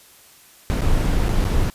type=noise with dropouts; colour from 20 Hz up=brown; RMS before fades=-18 dBFS; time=0.7-1.7 s; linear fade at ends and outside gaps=0 ms; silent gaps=0.808-0.818 / 1.283-1.292 / 1.441-1.452 s; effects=white hiss -49 dBFS RMS until 1.74 s + resampled to 32000 Hz